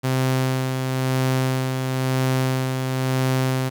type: tone with tremolo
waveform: sawtooth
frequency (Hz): 130.4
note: C3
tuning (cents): -5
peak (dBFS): -14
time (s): 0.03-3.7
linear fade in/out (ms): 20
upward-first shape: sine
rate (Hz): 0.99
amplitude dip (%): 40
effects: 8-bit